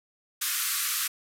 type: band-pass noise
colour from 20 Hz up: white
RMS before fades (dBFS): -29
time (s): 0.41-1.08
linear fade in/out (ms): 10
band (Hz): 1100 to 15000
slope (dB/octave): 96
effects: none